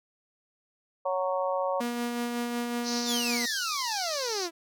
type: harmonic tone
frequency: 185 Hz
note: F#3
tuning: in tune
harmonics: 3 / 4 / 5 / 6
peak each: -28 / -34 / -33 / -34 dBFS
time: 1.05-1.81 s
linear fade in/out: 10 ms
type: tone with tremolo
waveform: sawtooth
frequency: 239.3 Hz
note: A#3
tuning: 46 cents sharp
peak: -24 dBFS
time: 1.8-3.46 s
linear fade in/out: 10 ms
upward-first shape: sine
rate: 5.4 Hz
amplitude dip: 30%
type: band-pass noise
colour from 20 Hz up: pink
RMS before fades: -35 dBFS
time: 2.83-4.49 s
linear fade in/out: 50 ms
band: 4000 to 6300 Hz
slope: 96 dB/octave
type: exponential sweep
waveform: sawtooth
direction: down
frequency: 3783 to 322.9 Hz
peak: -27 dBFS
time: 3.05-4.51 s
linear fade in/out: 50 ms
effects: none